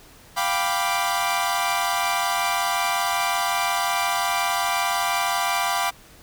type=chord; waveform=sawtooth; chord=G dominant seventh; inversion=third; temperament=equal; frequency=698.5 / 784 / 987.8 / 1174.7 Hz; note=F5 / G5 / B5 / D6; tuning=0 / 0 / 0 / 0 cents; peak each=-23 dBFS; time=0.36-5.91 s; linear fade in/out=20 ms; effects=pink hiss -49 dBFS RMS until 6.22 s